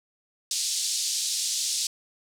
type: band-pass noise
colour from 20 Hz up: pink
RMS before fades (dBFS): -28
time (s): 0.51-1.87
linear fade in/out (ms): 2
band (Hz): 4100 to 8800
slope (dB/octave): 24
effects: none